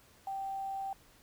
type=tone with quantisation; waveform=sine; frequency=780 Hz; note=G5; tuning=9 cents flat; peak=-35 dBFS; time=0.27-0.93 s; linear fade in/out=2 ms; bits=10; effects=pink hiss -62 dBFS RMS until 1.22 s